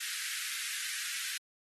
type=high-pass noise; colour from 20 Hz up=pink; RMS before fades=-38 dBFS; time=0-1.38 s; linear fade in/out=10 ms; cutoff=1500 Hz; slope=48 dB/octave; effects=AAC 32 kbps